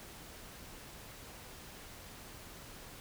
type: silence
effects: pink hiss -51 dBFS RMS until 3 s